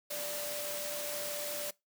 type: tone in noise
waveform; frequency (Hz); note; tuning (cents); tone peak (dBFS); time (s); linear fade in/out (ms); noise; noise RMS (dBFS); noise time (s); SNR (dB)
sine; 587.3; D5; 0; -40; 0.1-1.71; 10; white; -39; 0.1-1.71; -4
effects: noise-tail reverb RT60 0.2 s tail -22 dB re dry + high-pass 150 Hz 12 dB/octave